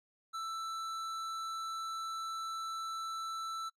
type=tone with tanh clipping; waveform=triangle; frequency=1326 Hz; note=E6; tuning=10 cents sharp; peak=-39 dBFS; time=0.33-3.7 s; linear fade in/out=20 ms; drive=17 dB; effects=noise-tail reverb RT60 0.1 s tail -22 dB re dry